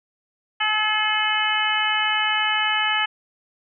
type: harmonic tone with a mistuned harmonic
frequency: 428.1 Hz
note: A4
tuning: 47 cents flat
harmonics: 2 / 3 / 4 / 5 / 6 / 7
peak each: -26 / -27 / -25 / -27 / -28 / -24 dBFS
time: 0.6-3.06 s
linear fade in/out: 10 ms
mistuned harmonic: 3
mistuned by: +15 cents
effects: none